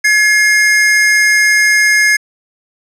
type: tone pair together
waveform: square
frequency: 1694.4 / 2131 Hz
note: G#6 / C7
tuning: +34 / +31 cents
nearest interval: major third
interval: 397 cents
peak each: -11 dBFS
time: 0.04-2.17 s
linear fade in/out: 10 ms
effects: low-pass 10000 Hz 12 dB/octave